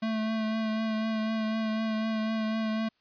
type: tone with vibrato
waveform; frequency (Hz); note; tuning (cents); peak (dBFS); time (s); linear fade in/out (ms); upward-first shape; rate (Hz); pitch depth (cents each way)
square; 220; A3; 0; -28; 0.02-2.89; 10; triangle; 4; 24
effects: white hiss -72 dBFS RMS until 3 s + resampled to 11025 Hz